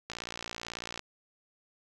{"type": "click train", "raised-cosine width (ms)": 0.2, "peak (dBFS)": -20, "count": 53, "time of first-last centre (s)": [0.1, 0.993], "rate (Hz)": 58.2, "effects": []}